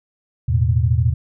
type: chord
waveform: sine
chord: E suspended fourth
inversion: none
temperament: equal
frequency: 82.41 / 110 / 123.47 Hz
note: E2 / A2 / B2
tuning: 0 / 0 / 0 cents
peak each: -18 dBFS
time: 0.48-1.14 s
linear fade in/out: 10 ms
effects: none